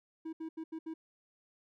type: tone bursts at uneven times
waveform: triangle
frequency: 321.6 Hz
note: E4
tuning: 43 cents flat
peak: -36 dBFS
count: 5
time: 0.25-0.33 / 0.4-0.49 / 0.57-0.64 / 0.72-0.79 / 0.86-0.94 s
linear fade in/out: 10 ms
effects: none